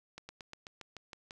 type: slowing click train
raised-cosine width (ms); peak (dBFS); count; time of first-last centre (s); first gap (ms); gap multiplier
0.2; -28; 9; 0.18-1.309; 110; 1.07
effects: none